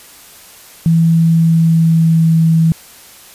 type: tone with pitch glide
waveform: sine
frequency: 164.81 to 162.73 Hz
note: E3 to E3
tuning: 0 to -22 cents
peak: -7 dBFS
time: 0.86-2.72 s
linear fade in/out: 0 ms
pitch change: -22 cents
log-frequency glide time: 1.11-2.35 s
effects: white hiss -39 dBFS RMS until 3.34 s + resampled to 32000 Hz